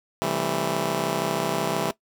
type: chord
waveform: 10% pulse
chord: A minor seventh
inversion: first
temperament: just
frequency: 132 / 165 / 198 / 220 Hz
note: C3 / E3 / G3 / A3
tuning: +16 / +2 / +18 / 0 cents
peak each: -24 / -20 / -23 / -23 dBFS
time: 0.22-1.91 s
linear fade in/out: 0 ms
effects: noise-tail reverb RT60 0.1 s tail -18 dB re dry